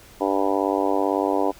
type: harmonic tone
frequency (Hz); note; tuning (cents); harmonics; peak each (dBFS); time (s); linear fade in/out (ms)
98; G2; 0; 3 / 4 / 5 / 6 / 7 / 8 / 9 / 10; -25 / -26 / -27 / -28 / -28 / -29 / -30 / -30; 0.2-1.52; 20
effects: pink hiss -48 dBFS RMS until 1.59 s